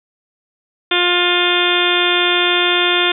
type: harmonic tone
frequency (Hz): 353.6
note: F4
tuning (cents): +22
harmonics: 1 / 2 / 3 / 4 / 5 / 6 / 7 / 8 / 9 / 10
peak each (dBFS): -19 / -24 / -24 / -21 / -24 / -24 / -21 / -24 / -22 / -18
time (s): 0.91-3.12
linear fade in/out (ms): 5
effects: none